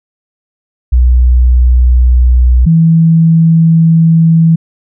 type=tone pair in turn; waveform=sine; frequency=61.74 / 163.73 Hz; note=B1 / E3; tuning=0 / -11 cents; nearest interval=octave + perfect fourth; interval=1689 cents; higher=second; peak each=-3 dBFS; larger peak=neither; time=0.92-2.66 / 2.66-4.56 s; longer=second; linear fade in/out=10 ms; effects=none